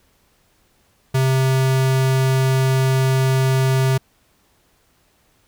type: tone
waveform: square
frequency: 132 Hz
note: C3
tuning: 16 cents sharp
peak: -15 dBFS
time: 1.14-3.98 s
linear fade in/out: 10 ms
effects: pink hiss -60 dBFS RMS until 5.47 s